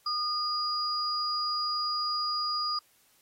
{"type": "tone pair together", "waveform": "sine", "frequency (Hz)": [1220, 4880], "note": ["D#6", "D#8"], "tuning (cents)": [-34, -34], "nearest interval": "2 octaves", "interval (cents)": 2400, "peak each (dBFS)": [-31, -30], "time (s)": [0.06, 2.79], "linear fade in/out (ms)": 5, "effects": ["white hiss -65 dBFS RMS until 3.21 s", "AAC 48 kbps"]}